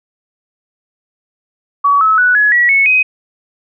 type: tone with pitch steps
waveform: sine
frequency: 1134 / 1295.1 / 1479.1 / 1689.3 / 1929.3 / 2203 / 2517 Hz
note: C#6 / E6 / F#6 / G#6 / B6 / C#7 / D#7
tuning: +39 / -31 / -1 / +29 / -41 / -11 / +19 cents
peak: -7 dBFS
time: 1.84-3.03 s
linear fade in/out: 10 ms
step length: 170 ms
effects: none